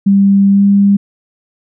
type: tone with pitch glide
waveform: sine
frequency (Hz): 197.8 to 200.1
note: G3 to G3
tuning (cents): +16 to +36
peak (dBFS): -5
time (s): 0.06-0.97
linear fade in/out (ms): 10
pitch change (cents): +20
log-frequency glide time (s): 0.51-0.63
effects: none